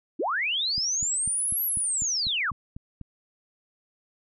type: linear two-way sweep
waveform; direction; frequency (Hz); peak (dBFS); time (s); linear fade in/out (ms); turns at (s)
sine; up then down; 233.1 to 11840 to 1026; -24; 0.19-2.51; 10; 1.64
type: click train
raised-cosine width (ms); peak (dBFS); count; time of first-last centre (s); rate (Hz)
5; -26; 10; 0.78-3.013; 4.03
effects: none